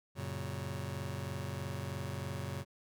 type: chord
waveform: sawtooth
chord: F# major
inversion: none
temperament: just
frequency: 92.5 / 115.62 / 138.75 Hz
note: F#2 / A#2 / C#3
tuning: 0 / -14 / +2 cents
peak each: -37 / -39 / -37 dBFS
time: 0.15-2.65 s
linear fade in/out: 50 ms
effects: none